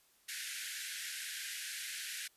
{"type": "band-pass noise", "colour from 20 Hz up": "pink", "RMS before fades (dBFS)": -43, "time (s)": [0.28, 2.28], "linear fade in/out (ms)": 10, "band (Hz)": [1500, 13000], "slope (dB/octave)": 96, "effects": ["white hiss -69 dBFS RMS until 2.36 s", "resampled to 32000 Hz"]}